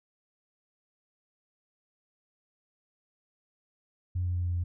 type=tone with pitch steps; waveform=sine; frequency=89.6 / 88.98 / 88.37 / 87.76 / 87.15 Hz; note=F2 / F2 / F2 / F2 / F2; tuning=+45 / +33 / +21 / +9 / -3 cents; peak=-26 dBFS; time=4.15-4.64 s; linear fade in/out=10 ms; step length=98 ms; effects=tanh soft clip ceiling -22 dBFS